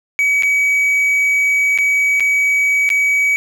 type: tone with dropouts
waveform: triangle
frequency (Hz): 2272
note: C#7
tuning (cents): +42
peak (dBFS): -10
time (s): 0.19-3.36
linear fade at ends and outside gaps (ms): 0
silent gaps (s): 0.424-0.433 / 1.777-1.786 / 2.198-2.205 / 2.891-2.902
effects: none